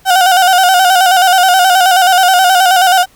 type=tone with vibrato; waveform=35% pulse; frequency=740 Hz; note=F#5; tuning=in tune; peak=-4 dBFS; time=0.05-3.06 s; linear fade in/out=50 ms; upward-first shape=square; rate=9.4 Hz; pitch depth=57 cents each way; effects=pink hiss -47 dBFS RMS until 3.15 s